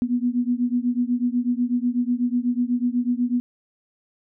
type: beating tone pair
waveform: sine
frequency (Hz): 240.9 / 249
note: B3 / B3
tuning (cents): -43 / +14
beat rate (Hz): 8.1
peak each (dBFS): -22 / -23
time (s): 0.02-3.4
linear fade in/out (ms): 0
effects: none